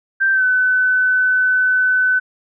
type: tone with pitch glide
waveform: sine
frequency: 1568 to 1508.5 Hz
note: G6 to F#6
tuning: 0 to +33 cents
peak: -12 dBFS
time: 0.2-2.2 s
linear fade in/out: 20 ms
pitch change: -67 cents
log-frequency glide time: 0.32-0.44 s
effects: none